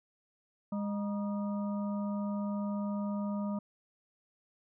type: harmonic tone with a mistuned harmonic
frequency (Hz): 204.3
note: G#3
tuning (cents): -28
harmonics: 1 / 3 / 5 / 6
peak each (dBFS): -32 / -42 / -46 / -48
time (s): 0.72-3.59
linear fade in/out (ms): 5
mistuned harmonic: 5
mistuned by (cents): -120
effects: none